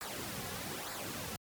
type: noise with flanger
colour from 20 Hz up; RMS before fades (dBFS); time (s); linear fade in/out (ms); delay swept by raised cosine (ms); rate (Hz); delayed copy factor
pink; -41; 0.01-1.36; 0; 0.32 to 3.32; 1.1; -0.6
effects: high-pass 80 Hz 12 dB/octave + MP3 96 kbps